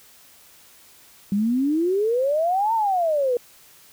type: exponential two-way sweep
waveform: sine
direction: up then down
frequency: 194.2 to 926 to 473.7 Hz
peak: -18 dBFS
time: 1.32-3.37 s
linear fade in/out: 2 ms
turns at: 2.74 s
effects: white hiss -51 dBFS RMS until 3.92 s